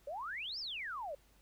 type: exponential two-way sweep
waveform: sine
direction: up then down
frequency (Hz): 535 to 5530 to 535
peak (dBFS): -39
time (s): 0.07-1.15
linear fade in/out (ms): 5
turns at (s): 0.59
effects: added 50 Hz sine -67 dBFS peak until 1.41 s + pink hiss -69 dBFS RMS until 1.41 s